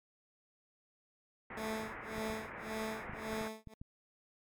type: low-pass noise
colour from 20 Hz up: white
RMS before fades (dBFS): -46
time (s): 1.5-3.48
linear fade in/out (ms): 5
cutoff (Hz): 2200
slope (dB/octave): 48
type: tone with tremolo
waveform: 15% pulse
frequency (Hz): 219.4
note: A3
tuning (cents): -5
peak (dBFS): -30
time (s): 1.57-3.74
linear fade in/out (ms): 2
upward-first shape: sine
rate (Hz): 1.8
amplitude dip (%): 100
type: clicks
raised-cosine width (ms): 5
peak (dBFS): -35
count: 8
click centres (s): 2.182 / 2.301 / 3.096 / 3.135 / 3.331 / 3.412 / 3.673 / 3.815
effects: MP3 96 kbps